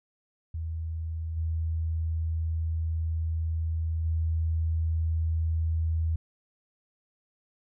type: tone with level steps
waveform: sine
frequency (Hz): 81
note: E2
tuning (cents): -30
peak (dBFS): -30 / -26 / -24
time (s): 0.54-6.16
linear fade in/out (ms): 5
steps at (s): 1.36 / 4.04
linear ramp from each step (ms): 20
effects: none